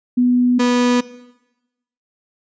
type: tone pair in turn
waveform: sine / 35% pulse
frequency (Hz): 246.9 / 245.2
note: B3 / B3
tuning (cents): 0 / -12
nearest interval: unison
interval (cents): 12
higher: first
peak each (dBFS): -11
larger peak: neither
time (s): 0.17-0.59 / 0.59-1.01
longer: neither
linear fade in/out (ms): 10
effects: noise-tail reverb RT60 1.0 s tail -18 dB re dry + resampled to 16000 Hz